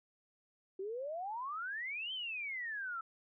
sine exponential two-way sweep, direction up then down, 370 to 3163 to 1310 Hz, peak -38 dBFS, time 0.79-3.01 s, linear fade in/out 5 ms, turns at 2.13 s, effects none

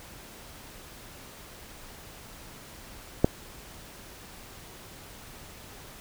click, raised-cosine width 2 ms, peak -4 dBFS, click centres 3.245 s, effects pink hiss -47 dBFS RMS until 6 s

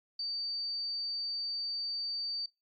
sine tone, 4610 Hz, D8, 33 cents flat, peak -33 dBFS, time 0.19-2.46 s, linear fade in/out 5 ms, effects noise-tail reverb RT60 0.2 s tail -19 dB re dry + MP3 64 kbps

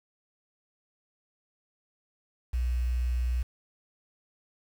sine tone with quantisation, 61.4 Hz, B1, 9 cents flat, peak -25 dBFS, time 2.53-3.43 s, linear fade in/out 10 ms, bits 8, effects none

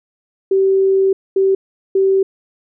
sine tone bursts at uneven times, 385.8 Hz, G4, 28 cents flat, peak -10 dBFS, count 3, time 0.51-1.13 / 1.36-1.55 / 1.95-2.23 s, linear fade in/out 5 ms, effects none

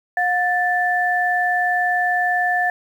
sine tone pair together, 718.1 / 1760 Hz, F5 / A6, +48 / 0 cents, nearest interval octave + major third, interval 1552 cents, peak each -19 dBFS, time 0.17-2.7 s, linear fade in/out 2 ms, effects 8-bit

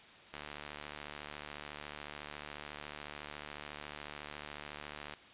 click train, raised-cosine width 0.3 ms, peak -27 dBFS, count 356, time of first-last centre 0.34-5.137 s, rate 74 Hz, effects white hiss -56 dBFS RMS until 5.33 s + resampled to 8000 Hz

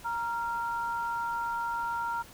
sine tone pair together, 937 / 1383.6 Hz, A#5 / F6, +9 / -17 cents, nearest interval perfect fifth, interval 674 cents, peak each -31 / -34 dBFS, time 0.04-2.23 s, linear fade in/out 20 ms, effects pink hiss -51 dBFS RMS until 2.33 s

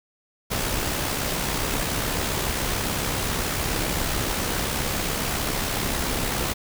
pink noise with amplitude modulation, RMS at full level -24 dBFS, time 0.5-6.54 s, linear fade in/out 20 ms, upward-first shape sine, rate 67.2 Hz, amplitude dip 40%, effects none

